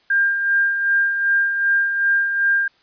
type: tone with tremolo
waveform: sine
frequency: 1600 Hz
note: G6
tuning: 35 cents sharp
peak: -13 dBFS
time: 0.1-2.68 s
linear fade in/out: 5 ms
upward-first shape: sine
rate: 2.6 Hz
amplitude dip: 50%
effects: white hiss -58 dBFS RMS until 2.82 s + resampled to 11025 Hz